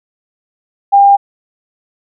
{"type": "tone", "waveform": "sine", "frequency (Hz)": 800, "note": "G5", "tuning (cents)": 35, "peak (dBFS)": -3, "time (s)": [0.92, 1.17], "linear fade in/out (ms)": 20, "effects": []}